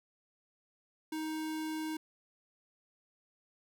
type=tone; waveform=square; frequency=313.6 Hz; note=D#4; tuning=14 cents sharp; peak=-36 dBFS; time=1.12-1.97 s; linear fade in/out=5 ms; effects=none